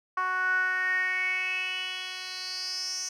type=tone with band-pass filter sweep; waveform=10% pulse; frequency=370 Hz; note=F#4; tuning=in tune; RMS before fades=-30 dBFS; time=0.17-3.09 s; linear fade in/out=5 ms; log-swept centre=1200 to 6100 Hz; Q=7.1; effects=none